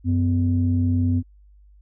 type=tone pair together; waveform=sine; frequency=94.21 / 251.5 Hz; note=F#2 / B3; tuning=+32 / +32 cents; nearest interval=octave + perfect fourth; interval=1700 cents; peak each=-18 / -21 dBFS; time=0.04-1.23 s; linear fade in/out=50 ms; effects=tanh soft clip ceiling -10 dBFS + added 50 Hz sine -48 dBFS peak until 1.81 s